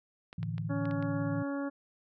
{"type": "clicks", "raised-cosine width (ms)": 0.3, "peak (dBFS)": -30, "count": 6, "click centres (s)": [0.329, 0.43, 0.581, 0.855, 0.911, 1.026]}
{"type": "chord", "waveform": "sine", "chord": "A suspended fourth", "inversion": "none", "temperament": "equal", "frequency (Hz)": [110, 146.83, 164.81], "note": ["A2", "D3", "E3"], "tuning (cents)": [0, 0, 0], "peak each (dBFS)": [-36, -39, -36], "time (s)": [0.38, 1.43], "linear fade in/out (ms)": 5}
{"type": "harmonic tone", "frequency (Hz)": 280.4, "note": "C#4", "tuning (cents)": 20, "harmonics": [1, 2, 3, 4, 5, 6], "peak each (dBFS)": [-33, -39, -47, -46, -46, -49], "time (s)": [0.69, 1.7], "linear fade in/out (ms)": 20}
{"effects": []}